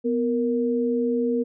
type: tone pair together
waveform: sine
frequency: 247.5 / 466.7 Hz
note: B3 / A#4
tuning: +4 / +2 cents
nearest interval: major seventh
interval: 1098 cents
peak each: -23 dBFS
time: 0.04-1.44 s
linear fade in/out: 20 ms
effects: none